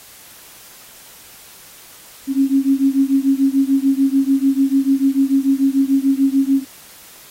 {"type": "beating tone pair", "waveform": "sine", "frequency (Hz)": [269.2, 276], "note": ["C4", "C#4"], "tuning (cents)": [49, -7], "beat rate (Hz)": 6.8, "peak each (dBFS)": [-15, -16], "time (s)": [2.27, 6.65], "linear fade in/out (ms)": 50, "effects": ["white hiss -42 dBFS RMS until 7.3 s", "AAC 48 kbps"]}